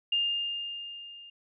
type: tone with level ramp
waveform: sine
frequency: 2813 Hz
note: F7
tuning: 12 cents sharp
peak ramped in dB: -23 to -46 dBFS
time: 0.12-1.3 s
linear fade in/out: 5 ms
effects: none